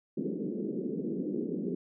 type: band-pass noise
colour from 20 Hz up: pink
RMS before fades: -34 dBFS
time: 0.17-1.75 s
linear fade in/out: 5 ms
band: 180 to 440 Hz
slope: 48 dB/octave
effects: none